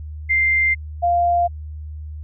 sine tone pair in turn, 2093 / 696 Hz, C7 / F5, 0 / -6 cents, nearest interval octave + perfect fifth, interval 1906 cents, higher first, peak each -14 dBFS, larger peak neither, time 0.29-0.75 / 1.02-1.48 s, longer neither, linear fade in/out 20 ms, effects added 76 Hz sine -29 dBFS peak until 2.23 s

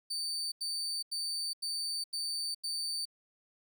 35% pulse tone bursts, 4580 Hz, D8, 44 cents flat, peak -32 dBFS, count 6, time 0.1-3.055 s, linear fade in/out 10 ms, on 420 ms, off 87 ms, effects none

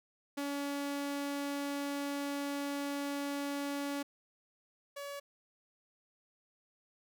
sawtooth tone pair in turn, 283.4 / 566.8 Hz, C#4 / C#5, +38 / +38 cents, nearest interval octave, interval 1200 cents, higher second, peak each -31 / -37 dBFS, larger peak first, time 0.37-4.03 / 4.96-5.2 s, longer first, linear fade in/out 10 ms, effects none

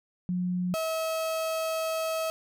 sine / 35% pulse tone pair in turn, 180 / 644.2 Hz, F#3 / E5, -47 / -40 cents, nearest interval octave + minor seventh, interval 2207 cents, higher second, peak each -26 dBFS, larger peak neither, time 0.29-0.74 / 0.74-2.3 s, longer second, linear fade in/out 0 ms, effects none

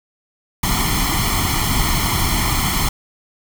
pink noise with comb filter, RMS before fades -18 dBFS, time 0.63-2.89 s, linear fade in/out 5 ms, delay 0.94 ms, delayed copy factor +0.85, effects none

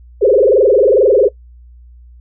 sine tone with frequency modulation, 470.1 Hz, A#4, 15 cents sharp, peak -6 dBFS, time 0.21-1.29 s, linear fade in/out 20 ms, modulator 22.3 Hz, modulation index 3.6, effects noise-tail reverb RT60 0.1 s tail -20 dB re dry + added 60 Hz sine -37 dBFS peak until 2.2 s

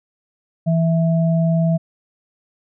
sine tone pair together, 164.81 / 656 Hz, E3 / E5, 0 / -9 cents, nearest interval 2 octaves, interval 2391 cents, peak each -14 / -23 dBFS, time 0.66-1.78 s, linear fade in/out 20 ms, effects none

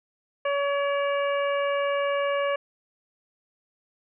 harmonic tone with a mistuned harmonic, 565 Hz, C#5, 33 cents sharp, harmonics 1 / 2 / 3 / 4 / 5, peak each -24 / -30 / -34 / -36 / -38 dBFS, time 0.45-2.56 s, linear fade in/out 5 ms, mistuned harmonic 4, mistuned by +31 cents, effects none

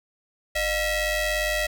sawtooth ring-modulated tone, 659.3 Hz, E5, in tune, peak -16 dBFS, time 0.55-1.67 s, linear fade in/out 10 ms, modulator 1270 Hz, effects none

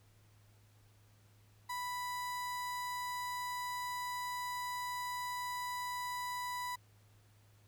35% pulse tone, 987.8 Hz, B5, in tune, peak -36 dBFS, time 1.69-6.76 s, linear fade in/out 10 ms, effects added 104 Hz sine -63 dBFS peak until 7.67 s + pink hiss -70 dBFS RMS until 7.67 s

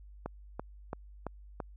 click train, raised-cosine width 1 ms, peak -22 dBFS, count 5, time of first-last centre 0.26-1.602 s, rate 2.98 Hz, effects added 50 Hz sine -49 dBFS peak until 1.76 s

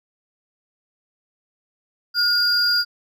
triangle tone pair together, 1434 / 4807 Hz, F6 / D8, +45 / +39 cents, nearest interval octave + major sixth, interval 2094 cents, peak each -20 / -16 dBFS, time 2.14-2.85 s, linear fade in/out 50 ms, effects none

